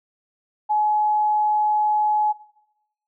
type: tone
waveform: sine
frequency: 847 Hz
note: G#5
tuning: 34 cents sharp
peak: -17 dBFS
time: 0.69-2.33 s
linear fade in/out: 20 ms
effects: noise-tail reverb RT60 0.8 s tail -18 dB re dry